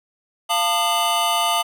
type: tone cluster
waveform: square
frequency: 692 / 896 / 1215 / 2978 Hz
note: F5 / A5 / D#6 / F#7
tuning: -16 / +31 / -42 / +11 cents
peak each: -24 dBFS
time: 0.49-1.63 s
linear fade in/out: 20 ms
effects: none